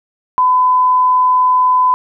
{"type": "tone", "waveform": "sine", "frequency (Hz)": 1008, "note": "B5", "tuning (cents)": 35, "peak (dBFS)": -8, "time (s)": [0.38, 1.94], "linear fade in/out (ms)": 0, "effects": []}